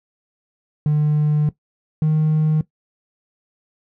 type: tone pair in turn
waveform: triangle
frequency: 150.1 / 155.03 Hz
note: D3 / D#3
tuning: +38 / -6 cents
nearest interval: minor second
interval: 56 cents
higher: second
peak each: -11 dBFS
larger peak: neither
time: 0.86-1.49 / 2.02-2.61 s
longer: first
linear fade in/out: 2 ms
effects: noise-tail reverb RT60 0.1 s tail -18 dB re dry + tanh soft clip ceiling -9 dBFS